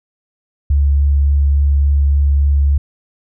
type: tone with vibrato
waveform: sine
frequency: 70.8 Hz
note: C#2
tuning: 37 cents sharp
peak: -9 dBFS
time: 0.7-2.78 s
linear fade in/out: 5 ms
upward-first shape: triangle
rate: 3.5 Hz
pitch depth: 12 cents each way
effects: none